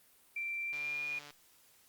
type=tone with pitch glide; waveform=sine; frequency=2352 to 2438 Hz; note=D7 to D#7; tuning=+2 to -36 cents; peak=-35 dBFS; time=0.36-1.19 s; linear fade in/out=5 ms; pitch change=+62 cents; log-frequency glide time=0.65-1.06 s
type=click train; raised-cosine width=0.2 ms; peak=-33 dBFS; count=85; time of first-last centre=0.73-1.305 s; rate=146 Hz
effects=white hiss -65 dBFS RMS until 1.88 s + Opus 32 kbps